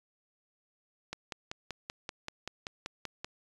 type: click train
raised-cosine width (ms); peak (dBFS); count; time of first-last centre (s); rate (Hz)
0.2; -20; 12; 1.13-3.245; 5.2
effects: resampled to 24000 Hz